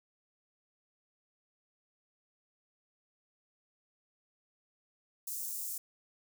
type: high-pass noise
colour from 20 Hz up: white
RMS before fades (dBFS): -39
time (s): 5.27-5.78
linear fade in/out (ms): 5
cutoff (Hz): 6600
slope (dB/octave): 24
effects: none